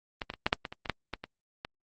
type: clicks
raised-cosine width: 0.3 ms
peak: -17 / -18 / -23 / -8 / -6 / -19 / -23 / -21 / -11 / -16 / -22 / -20 dBFS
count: 12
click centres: 0.218 / 0.301 / 0.338 / 0.465 / 0.529 / 0.652 / 0.725 / 0.858 / 0.897 / 1.137 / 1.24 / 1.649 s
effects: Opus 24 kbps